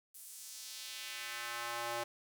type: tone with high-pass filter sweep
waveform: square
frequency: 118.2 Hz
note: A#2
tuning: 24 cents sharp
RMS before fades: -43 dBFS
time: 0.14-2.04 s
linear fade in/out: 10 ms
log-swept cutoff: 11000 to 600 Hz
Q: 1.2
effects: 10-bit